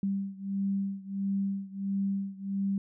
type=beating tone pair; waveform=sine; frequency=196 / 197.5 Hz; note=G3 / G3; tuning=0 / +13 cents; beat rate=1.5 Hz; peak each=-31 / -33 dBFS; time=0.03-2.78 s; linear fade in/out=2 ms; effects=none